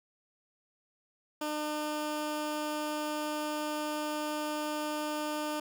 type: tone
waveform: 15% pulse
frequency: 301.9 Hz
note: D4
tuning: 48 cents sharp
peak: -26 dBFS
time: 1.41-5.6 s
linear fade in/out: 5 ms
effects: none